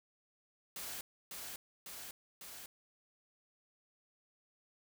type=noise with echo; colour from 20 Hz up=white; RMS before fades=-44 dBFS; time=0.76-1.01 s; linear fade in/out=2 ms; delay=550 ms; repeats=3; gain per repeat=-2 dB; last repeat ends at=2.66 s; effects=none